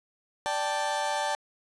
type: chord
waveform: 35% pulse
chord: D suspended fourth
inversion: none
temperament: equal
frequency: 587.3 / 784 / 880 Hz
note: D5 / G5 / A5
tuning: 0 / 0 / 0 cents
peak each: -31 / -31 / -28 dBFS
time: 0.46-1.35 s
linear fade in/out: 0 ms
effects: resampled to 22050 Hz + 9-bit